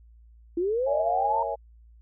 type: linear sweep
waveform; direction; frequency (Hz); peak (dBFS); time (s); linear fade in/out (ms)
sine; up; 329.3 to 932.3; -23; 0.57-1.43; 5
type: chord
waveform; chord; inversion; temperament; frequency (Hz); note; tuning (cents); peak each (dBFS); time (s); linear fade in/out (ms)
sine; A# half-diminished seventh; none; equal; 466.2 / 554.4 / 659.3 / 830.6; A#4 / C#5 / E5 / G#5; 0 / 0 / 0 / 0; -35 / -32 / -32 / -32; 0.86-1.56; 20
effects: added 57 Hz sine -50 dBFS peak until 2.01 s